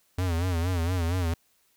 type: tone with vibrato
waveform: square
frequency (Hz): 87.31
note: F2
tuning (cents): 0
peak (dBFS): -25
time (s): 0.18-1.34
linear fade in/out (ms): 5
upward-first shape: sine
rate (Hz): 4.3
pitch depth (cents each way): 110
effects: white hiss -67 dBFS RMS until 1.76 s